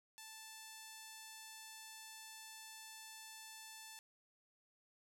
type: tone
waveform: 5% pulse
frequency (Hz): 880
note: A5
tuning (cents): 0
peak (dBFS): -40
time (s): 0.18-3.99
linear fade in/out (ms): 0
effects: none